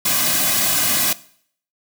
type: noise with comb filter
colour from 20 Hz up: white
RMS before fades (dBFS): -18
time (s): 0.05-1.13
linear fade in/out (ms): 5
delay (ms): 2.2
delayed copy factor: -0.85
effects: noise-tail reverb RT60 0.6 s tail -19 dB re dry